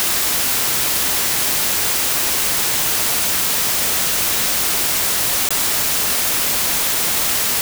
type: noise with dropouts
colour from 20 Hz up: white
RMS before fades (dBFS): -18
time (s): 0-7.61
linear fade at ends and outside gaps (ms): 0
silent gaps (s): 5.489-5.506
effects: none